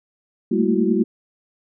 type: tone cluster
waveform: sine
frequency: 197.6 / 219.5 / 229.5 / 331.2 / 370.5 Hz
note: G3 / A3 / A#3 / E4 / F#4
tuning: +14 / -4 / -27 / +8 / +2 cents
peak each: -22 dBFS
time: 0.51-1.04 s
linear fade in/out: 10 ms
effects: none